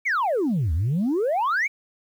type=exponential two-way sweep; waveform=sine; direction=down then up; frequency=2349 to 73.42 to 2349 Hz; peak=-18 dBFS; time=0.05-1.68 s; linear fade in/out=20 ms; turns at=0.73 s; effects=tanh soft clip ceiling -18 dBFS + 9-bit